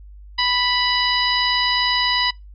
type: harmonic tone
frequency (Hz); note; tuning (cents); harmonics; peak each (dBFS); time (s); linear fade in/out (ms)
987.8; B5; 0; 1 / 2 / 3 / 4 / 5; -23 / -23 / -23 / -23 / -23; 0.38-2.31; 10
effects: noise-tail reverb RT60 0.2 s tail -24 dB re dry + added 50 Hz sine -38 dBFS peak until 2.54 s